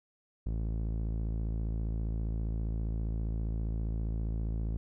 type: tone with low-pass filter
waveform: sawtooth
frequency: 55 Hz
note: A1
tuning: in tune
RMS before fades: -33 dBFS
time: 0.46-4.77 s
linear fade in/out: 0 ms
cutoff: 300 Hz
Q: 0.52
effects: none